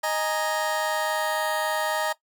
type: chord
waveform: 30% pulse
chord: D# suspended fourth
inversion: none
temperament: just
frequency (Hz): 622.3 / 829.7 / 933.4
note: D#5 / G#5 / A#5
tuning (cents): 0 / -2 / +2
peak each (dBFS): -25 / -28 / -26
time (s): 0.03-2.13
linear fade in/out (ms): 10
effects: noise-tail reverb RT60 0.1 s tail -17 dB re dry